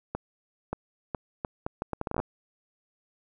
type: accelerating click train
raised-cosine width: 1 ms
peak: -16 dBFS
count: 15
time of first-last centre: 0.15-2.201 s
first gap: 580 ms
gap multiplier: 0.72
effects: none